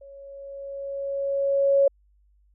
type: tone with level ramp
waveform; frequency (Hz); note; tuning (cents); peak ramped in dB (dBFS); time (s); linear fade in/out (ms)
sine; 554.4; C#5; 0; -43 to -14; 0.01-1.88; 5
effects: added 50 Hz sine -58 dBFS peak until 2.54 s